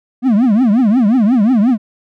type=tone with vibrato; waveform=triangle; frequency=230.1 Hz; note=A#3; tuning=22 cents flat; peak=-6 dBFS; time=0.22-1.78 s; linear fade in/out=50 ms; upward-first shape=triangle; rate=5.6 Hz; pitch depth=300 cents each way; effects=none